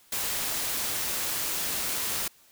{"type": "noise", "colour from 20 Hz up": "white", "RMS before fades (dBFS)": -30, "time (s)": [0.12, 2.28], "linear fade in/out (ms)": 5, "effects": ["white hiss -59 dBFS RMS until 2.51 s"]}